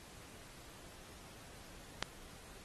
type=click; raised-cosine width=0.2 ms; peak=-14 dBFS; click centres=2.026 s; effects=pink hiss -56 dBFS RMS until 2.64 s + AAC 32 kbps